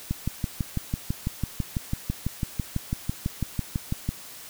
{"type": "click train", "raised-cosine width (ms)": 5, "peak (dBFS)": -13, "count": 25, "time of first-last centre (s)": [0.11, 4.09], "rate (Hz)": 6.03, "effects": ["white hiss -43 dBFS RMS until 4.49 s"]}